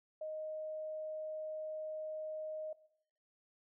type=tone; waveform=sine; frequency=622.3 Hz; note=D#5; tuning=in tune; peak=-39 dBFS; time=0.21-2.73 s; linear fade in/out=5 ms; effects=noise-tail reverb RT60 0.7 s tail -18 dB re dry